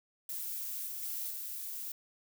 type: noise with level steps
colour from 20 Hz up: violet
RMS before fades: -39 / -41 / -38 / -41 dBFS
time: 0.29-1.92 s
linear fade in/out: 2 ms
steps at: 0.87 / 1.02 / 1.3 s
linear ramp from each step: 10 ms
effects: none